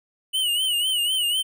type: tone with vibrato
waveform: square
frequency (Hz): 2960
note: F#7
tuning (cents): 0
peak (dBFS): -21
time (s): 0.33-1.43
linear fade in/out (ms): 20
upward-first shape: sine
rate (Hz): 4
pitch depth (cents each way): 92
effects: none